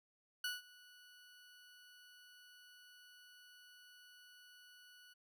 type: tone with ADSR envelope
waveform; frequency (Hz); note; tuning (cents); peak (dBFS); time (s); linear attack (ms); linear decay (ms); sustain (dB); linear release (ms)
20% pulse; 1474; F#6; -7; -32; 0.44-5.14; 4; 170; -23; 16
effects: none